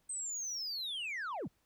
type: linear sweep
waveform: sine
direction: down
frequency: 8372 to 95.7 Hz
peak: -34 dBFS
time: 0.09-1.48 s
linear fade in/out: 10 ms
effects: tanh soft clip ceiling -36 dBFS + pink hiss -75 dBFS RMS until 1.65 s